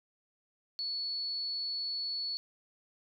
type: tone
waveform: sine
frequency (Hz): 4416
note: C#8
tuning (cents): -7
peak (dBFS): -33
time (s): 0.79-2.37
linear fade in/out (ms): 0
effects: none